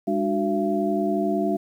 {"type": "tone cluster", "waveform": "sine", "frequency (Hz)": [203.5, 298.2, 369.1, 678], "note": ["G#3", "D4", "F#4", "E5"], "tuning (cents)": [-35, 27, -4, 49], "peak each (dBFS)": -26, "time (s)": [0.07, 1.57], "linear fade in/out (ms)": 10, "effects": ["9-bit"]}